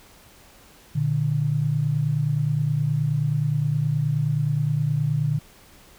sine tone pair together, 120.1 / 149.62 Hz, B2 / D3, -48 / +33 cents, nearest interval major third, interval 381 cents, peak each -25 / -21 dBFS, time 0.95-5.39 s, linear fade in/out 10 ms, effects pink hiss -51 dBFS RMS until 5.98 s

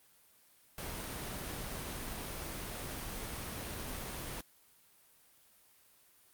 pink noise, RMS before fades -41 dBFS, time 0.78-4.41 s, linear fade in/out 2 ms, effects white hiss -65 dBFS RMS until 6.33 s + Opus 32 kbps

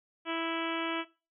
harmonic tone, 329.6 Hz, E4, in tune, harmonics 1 / 2 / 3 / 4 / 5 / 6 / 7 / 8 / 9 / 10, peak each -35 / -38 / -40 / -39 / -43 / -46 / -41 / -44 / -42 / -46 dBFS, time 0.25-1.05 s, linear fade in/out 50 ms, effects noise-tail reverb RT60 0.3 s tail -18 dB re dry

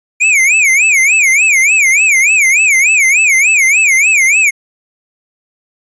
square tone with vibrato, 2331 Hz, D7, 14 cents flat, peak -7 dBFS, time 0.2-4.51 s, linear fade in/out 20 ms, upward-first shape sine, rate 3.4 Hz, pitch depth 210 cents each way, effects resampled to 24000 Hz

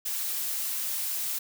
blue noise, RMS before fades -31 dBFS, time 0.05-1.39 s, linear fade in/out 10 ms, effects none

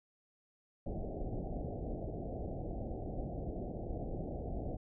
pink low-pass noise, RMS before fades -40 dBFS, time 0.86-4.77 s, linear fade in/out 5 ms, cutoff 760 Hz, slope 96 dB/octave, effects none

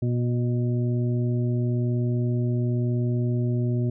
harmonic tone with a mistuned harmonic, 121 Hz, B2, 35 cents flat, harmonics 1 / 2 / 3 / 5, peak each -22 / -29 / -32 / -40 dBFS, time 0.02-3.9 s, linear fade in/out 5 ms, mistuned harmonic 5, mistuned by +25 cents, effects none

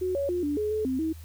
sine tone with pitch steps, 368.3 / 559 / 354.8 / 291.6 / 423.1 / 431.1 / 260.5 / 319.7 Hz, F#4 / C#5 / F4 / D4 / G#4 / A4 / C4 / D#4, -8 / +14 / +27 / -12 / +32 / -35 / -7 / +47 cents, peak -25 dBFS, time 0.01-1.13 s, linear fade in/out 10 ms, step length 140 ms, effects added 80 Hz sine -41 dBFS peak until 1.24 s + white hiss -55 dBFS RMS until 1.24 s

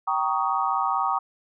sine chord, Eb dominant seventh, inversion first, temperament just, 777.8 / 933.4 / 1120.1 / 1244.5 Hz, G5 / Bb5 / Db6 / Eb6, -14 / +2 / +18 / 0 cents, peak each -27 dBFS, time 0.07-1.19 s, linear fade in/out 10 ms, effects none

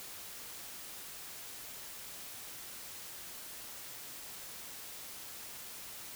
silence, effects white hiss -47 dBFS RMS until 6.15 s

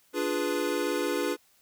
square chord, D diminished seventh, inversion none, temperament equal, 293.7 / 349.2 / 415.3 / 493.9 Hz, D4 / F4 / Ab4 / Cb5, 0 / 0 / 0 / 0 cents, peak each -33 dBFS, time 0.13-1.37 s, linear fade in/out 50 ms, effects white hiss -64 dBFS RMS until 1.61 s

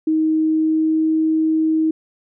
sine tone with pitch glide, 314.9 to 316.9 Hz, D#4 to D#4, +21 to +32 cents, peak -14 dBFS, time 0.07-1.91 s, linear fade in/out 5 ms, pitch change +11 cents, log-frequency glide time 0.47-1.11 s, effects none

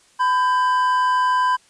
triangle tone pair together, 1004.7 / 1583 Hz, B5 / G6, +29 / +17 cents, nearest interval minor sixth, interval 788 cents, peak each -14 / -23 dBFS, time 0.19-1.57 s, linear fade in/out 20 ms, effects white hiss -55 dBFS RMS until 1.69 s + resampled to 22050 Hz

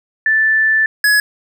sine / square tone pair in turn, 1760 / 1687.7 Hz, A6 / G#6, 0 / +27 cents, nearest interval minor second, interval 73 cents, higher first, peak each -10 dBFS, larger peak neither, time 0.26-0.86 / 1.04-1.2 s, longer first, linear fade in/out 2 ms, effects none

